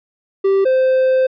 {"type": "tone pair in turn", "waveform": "triangle", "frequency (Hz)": [390, 519.9], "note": ["G4", "C5"], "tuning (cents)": [-9, -11], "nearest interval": "perfect fourth", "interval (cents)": 498, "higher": "second", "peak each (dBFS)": -9, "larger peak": "neither", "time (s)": [[0.44, 0.65], [0.65, 1.27]], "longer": "second", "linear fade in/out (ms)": 10, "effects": ["resampled to 11025 Hz"]}